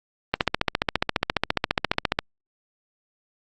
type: click train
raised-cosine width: 0.3 ms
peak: -3 dBFS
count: 28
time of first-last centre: 0.34-2.189 s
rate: 14.6 Hz
effects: Opus 32 kbps